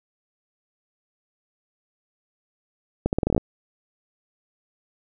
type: accelerating click train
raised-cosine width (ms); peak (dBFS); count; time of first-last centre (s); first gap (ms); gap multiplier
2; -7; 10; 3.06-3.379; 69; 0.82
effects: none